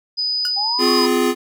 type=tone; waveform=sine; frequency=4981 Hz; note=D#8; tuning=1 cent sharp; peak=-18 dBFS; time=0.17-1.07 s; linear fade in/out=20 ms
type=tone with exponential decay; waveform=sawtooth; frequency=1460 Hz; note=F#6; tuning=24 cents flat; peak=-19 dBFS; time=0.45-0.55 s; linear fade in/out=1 ms; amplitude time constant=20 ms
type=linear two-way sweep; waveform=sine; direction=up then down; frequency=784 to 1121 to 972 Hz; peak=-23 dBFS; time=0.56-1.07 s; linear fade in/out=20 ms; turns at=0.92 s
type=chord; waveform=square; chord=F minor; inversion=second; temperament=equal with one note detuned; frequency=256.8 / 349.2 / 415.3 Hz; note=C4 / F4 / Ab4; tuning=-32 / 0 / 0 cents; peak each=-20 dBFS; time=0.78-1.35 s; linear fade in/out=50 ms
effects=none